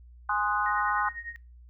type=chord; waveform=sine; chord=Ab dominant seventh; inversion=none; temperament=equal; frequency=830.6 / 1046.5 / 1244.5 / 1480 Hz; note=Ab5 / C6 / Eb6 / Gb6; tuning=0 / 0 / 0 / 0 cents; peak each=-30 dBFS; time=0.29-1.09 s; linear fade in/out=5 ms
type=tone with tremolo; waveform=sine; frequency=1864.7 Hz; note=A#6; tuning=in tune; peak=-33 dBFS; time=0.66-1.36 s; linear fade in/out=0 ms; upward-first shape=triangle; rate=10 Hz; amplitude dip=90%
effects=noise-tail reverb RT60 0.3 s tail -23 dB re dry + added 60 Hz sine -48 dBFS peak until 1.69 s